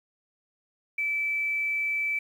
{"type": "tone with quantisation", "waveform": "sine", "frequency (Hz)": 2315, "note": "D7", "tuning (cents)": -25, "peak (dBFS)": -25, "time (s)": [0.98, 2.19], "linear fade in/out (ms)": 5, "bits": 9, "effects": []}